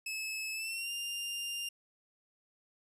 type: tone with pitch glide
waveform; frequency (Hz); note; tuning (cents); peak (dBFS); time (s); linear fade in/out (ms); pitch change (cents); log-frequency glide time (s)
sawtooth; 2596 to 2798; E7 to F7; -27 to +3; -33; 0.06-1.69; 5; +130; 0.53-0.91
effects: resampled to 32000 Hz